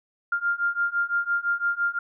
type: beating tone pair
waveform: sine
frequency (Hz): 1396.9 / 1402.8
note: F6 / F6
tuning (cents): 0 / +7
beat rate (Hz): 5.9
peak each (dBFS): -26 / -25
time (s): 0.32-1.99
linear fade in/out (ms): 5
effects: none